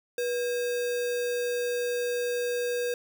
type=tone with sample-and-hold; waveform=sine; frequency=485.6 Hz; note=B4; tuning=29 cents flat; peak=-26 dBFS; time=0.18-2.94 s; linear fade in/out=2 ms; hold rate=2100 Hz; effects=none